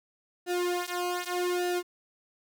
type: tone with flanger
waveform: sawtooth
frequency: 355.8 Hz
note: F4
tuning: 32 cents sharp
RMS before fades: -30 dBFS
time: 0.46-1.83 s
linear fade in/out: 50 ms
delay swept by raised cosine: 0.88 to 3.38 ms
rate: 0.83 Hz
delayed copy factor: -0.95
effects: 10-bit